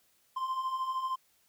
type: beating tone pair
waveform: triangle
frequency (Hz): 1033 / 1046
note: C6 / C6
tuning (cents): -22 / -1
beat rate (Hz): 13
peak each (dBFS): -37 / -30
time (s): 0.36-1.16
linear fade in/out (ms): 10
effects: white hiss -69 dBFS RMS until 1.48 s